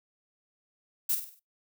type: noise with echo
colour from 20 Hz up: violet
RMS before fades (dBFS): -27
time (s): 1.09-1.15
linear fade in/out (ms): 5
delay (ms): 49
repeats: 5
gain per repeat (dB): -7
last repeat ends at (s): 1.395
effects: noise-tail reverb RT60 0.2 s tail -24 dB re dry